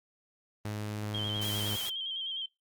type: tone with pitch glide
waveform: sawtooth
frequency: 105.3 to 103.97 Hz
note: G#2 to G#2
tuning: +24 to +2 cents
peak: -30 dBFS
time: 0.65-1.76 s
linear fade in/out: 0 ms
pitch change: -22 cents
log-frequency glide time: 1.2-1.5 s
type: tone with vibrato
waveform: sine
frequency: 3169 Hz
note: G7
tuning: 18 cents sharp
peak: -33 dBFS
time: 1.14-2.46 s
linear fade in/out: 5 ms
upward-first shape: square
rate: 9.8 Hz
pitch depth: 39 cents each way
type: noise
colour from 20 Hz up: white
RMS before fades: -39 dBFS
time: 1.41-1.9 s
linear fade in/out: 10 ms
effects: noise-tail reverb RT60 0.2 s tail -22 dB re dry + Opus 32 kbps